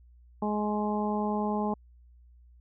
harmonic tone, 210 Hz, G#3, 19 cents sharp, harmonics 1 / 2 / 3 / 4 / 5, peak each -29 / -34 / -37 / -33 / -38 dBFS, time 0.42-1.74 s, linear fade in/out 5 ms, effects added 60 Hz sine -53 dBFS peak until 2.6 s

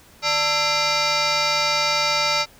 sine tone with frequency modulation, 1637 Hz, G#6, 25 cents flat, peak -16 dBFS, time 0.22-2.46 s, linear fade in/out 50 ms, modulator 742 Hz, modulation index 5.3, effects tanh soft clip ceiling -15 dBFS + pink hiss -50 dBFS RMS until 2.59 s

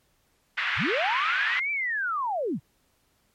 pink band-pass noise, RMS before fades -28 dBFS, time 0.57-1.6 s, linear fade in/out 10 ms, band 1400 to 2700 Hz, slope 24 dB/octave
sine linear two-way sweep, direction up then down, 54.2 to 2355 to 97.3 Hz, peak -25 dBFS, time 0.76-2.6 s, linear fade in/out 50 ms, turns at 1.71 s
effects pink hiss -68 dBFS RMS until 3.34 s + MP3 64 kbps

